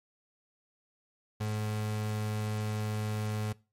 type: tone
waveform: 35% pulse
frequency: 106.8 Hz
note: G#2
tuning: 49 cents sharp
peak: -29 dBFS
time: 1.4-3.53 s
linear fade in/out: 10 ms
effects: noise-tail reverb RT60 0.3 s tail -21 dB re dry + MP3 64 kbps